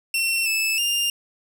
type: tone with pitch steps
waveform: sawtooth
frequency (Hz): 2711 / 2621 / 2803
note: E7 / E7 / F7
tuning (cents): +48 / -11 / +6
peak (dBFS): -17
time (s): 0.14-1.1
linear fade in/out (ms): 2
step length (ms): 320
effects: none